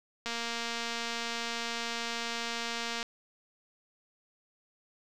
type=click train; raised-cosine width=0.2 ms; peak=-18 dBFS; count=646; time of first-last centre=0.26-3.028 s; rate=233 Hz; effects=none